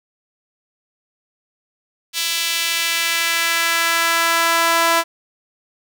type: tone with high-pass filter sweep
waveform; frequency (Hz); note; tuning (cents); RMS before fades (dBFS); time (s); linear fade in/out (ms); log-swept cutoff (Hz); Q
sawtooth; 333.6; E4; +21; -18; 2.13-5.04; 50; 3400 to 900; 1.3
effects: none